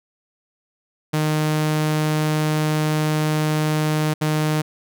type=tone bursts at uneven times; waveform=sawtooth; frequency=153.8 Hz; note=D#3; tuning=20 cents flat; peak=-14 dBFS; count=2; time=1.13-4.14 / 4.21-4.62 s; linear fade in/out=10 ms; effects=none